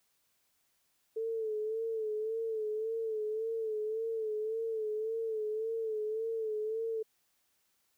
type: tone with vibrato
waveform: sine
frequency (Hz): 440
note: A4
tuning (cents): 0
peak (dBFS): -32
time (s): 1.16-7.03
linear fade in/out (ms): 10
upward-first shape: sine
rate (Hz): 1.8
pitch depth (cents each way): 56
effects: white hiss -75 dBFS RMS until 7.97 s